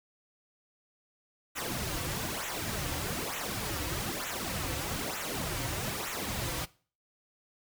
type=noise with flanger; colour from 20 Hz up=pink; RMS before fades=-35 dBFS; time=1.55-6.66 s; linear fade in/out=20 ms; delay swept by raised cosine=0.2 to 4.9 ms; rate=1.1 Hz; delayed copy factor=-0.8; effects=noise-tail reverb RT60 0.4 s tail -20 dB re dry